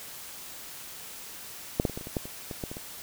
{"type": "clicks", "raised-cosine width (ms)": 2, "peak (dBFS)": [-9, -11, -24, -21, -28, -25, -14, -26, -22, -19, -24, -26], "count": 12, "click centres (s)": [1.799, 1.852, 1.897, 1.975, 2.011, 2.071, 2.168, 2.255, 2.512, 2.638, 2.715, 2.769], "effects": ["white hiss -43 dBFS RMS until 3.02 s"]}